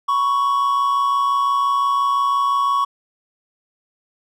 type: tone pair together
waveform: triangle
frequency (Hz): 987.8 / 1113.6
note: B5 / C#6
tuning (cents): 0 / +8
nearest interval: major second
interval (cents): 208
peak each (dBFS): -23 / -14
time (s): 0.08-2.85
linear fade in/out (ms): 10
effects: none